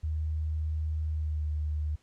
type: tone with pitch glide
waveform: sine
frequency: 77.78 to 75.83 Hz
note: D#2 to D#2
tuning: 0 to -44 cents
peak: -28 dBFS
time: 0.03-1.96 s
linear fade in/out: 10 ms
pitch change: -44 cents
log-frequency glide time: 1.09-1.47 s
effects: pink hiss -67 dBFS RMS until 2.02 s + low-pass 8000 Hz 12 dB/octave